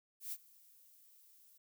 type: noise with ADSR envelope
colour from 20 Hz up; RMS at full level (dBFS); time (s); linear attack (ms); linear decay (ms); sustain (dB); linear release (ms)
violet; -41; 0.2-1.58; 120; 50; -23; 11
effects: none